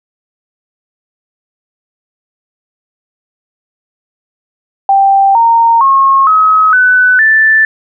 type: tone with pitch steps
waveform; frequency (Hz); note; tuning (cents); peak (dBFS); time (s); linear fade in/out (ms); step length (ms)
sine; 785 / 922.8 / 1084.8 / 1275.2 / 1499.1 / 1762.3; G5 / A#5 / C#6 / D#6 / F#6 / A6; +2 / -18 / -38 / +42 / +22 / +2; -4; 4.89-7.65; 2; 460
effects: none